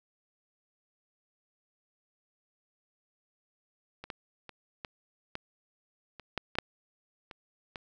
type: clicks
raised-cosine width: 0.3 ms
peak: -26 / -21 / -28 / -22 / -20 / -29 / -15 / -22 / -9 / -28 / -23 dBFS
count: 11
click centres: 4.04 / 4.102 / 4.493 / 4.848 / 5.354 / 6.197 / 6.377 / 6.554 / 6.586 / 7.312 / 7.758 s
effects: none